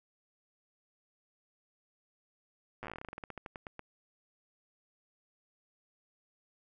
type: slowing click train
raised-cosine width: 0.5 ms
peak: -27 dBFS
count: 23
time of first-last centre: 2.83-3.793 s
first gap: 8 ms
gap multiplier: 1.14
effects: none